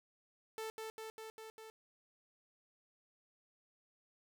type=tone with echo; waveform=sawtooth; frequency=441.1 Hz; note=A4; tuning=4 cents sharp; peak=-37 dBFS; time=0.58-0.7 s; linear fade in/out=0 ms; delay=200 ms; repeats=5; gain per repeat=-2 dB; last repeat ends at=1.7 s; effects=none